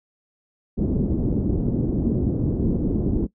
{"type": "low-pass noise", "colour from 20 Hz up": "white", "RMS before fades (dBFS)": -22, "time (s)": [0.77, 3.27], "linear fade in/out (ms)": 20, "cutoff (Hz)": 320, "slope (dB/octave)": 24, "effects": ["noise-tail reverb RT60 0.1 s tail -20 dB re dry"]}